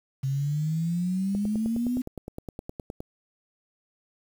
sine exponential sweep, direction up, 132.3 to 255.9 Hz, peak -24 dBFS, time 0.23-2.02 s, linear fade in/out 10 ms
click train, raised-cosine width 2 ms, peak -22 dBFS, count 17, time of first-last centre 1.35-3.005 s, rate 9.67 Hz
effects 8-bit

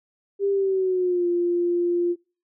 sine tone with pitch glide, 398.1 to 348.6 Hz, G4 to F4, +27 to -3 cents, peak -19 dBFS, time 0.39-2.16 s, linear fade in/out 50 ms, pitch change -230 cents, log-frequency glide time 0.5-1.27 s, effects noise-tail reverb RT60 0.4 s tail -25 dB re dry

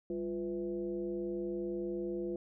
sine tone with frequency modulation, 348.7 Hz, F4, 3 cents flat, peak -34 dBFS, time 0.1-2.36 s, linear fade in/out 2 ms, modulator 151 Hz, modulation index 0.89, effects none

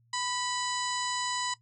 harmonic tone with a mistuned harmonic, 996 Hz, B5, 14 cents sharp, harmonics 1 / 2 / 3 / 4 / 5 / 6 / 7 / 8, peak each -34 / -38 / -41 / -39 / -38 / -48 / -38 / -43 dBFS, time 0.13-1.54 s, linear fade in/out 5 ms, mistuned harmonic 2, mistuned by -34 cents, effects noise-tail reverb RT60 0.1 s tail -18 dB re dry + added 117 Hz sine -63 dBFS peak until 1.61 s

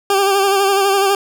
20% pulse tone with vibrato, 394 Hz, G4, 9 cents sharp, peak -7 dBFS, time 0.1-1.15 s, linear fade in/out 2 ms, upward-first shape sine, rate 12 Hz, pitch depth 41 cents each way, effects none

